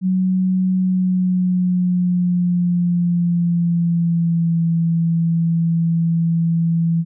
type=tone with pitch glide; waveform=sine; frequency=185.7 to 166.4 Hz; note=F#3 to E3; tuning=+7 to +17 cents; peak=-14 dBFS; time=0.01-7.05 s; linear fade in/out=50 ms; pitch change=-190 cents; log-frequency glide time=0.75-4.62 s; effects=none